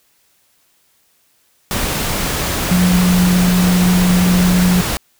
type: tone in noise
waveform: sine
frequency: 180 Hz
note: F#3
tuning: 47 cents flat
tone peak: -10 dBFS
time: 2.71-4.81 s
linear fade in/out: 0 ms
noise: pink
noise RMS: -19 dBFS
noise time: 1.71-4.97 s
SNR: +6 dB
effects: white hiss -58 dBFS RMS until 5.19 s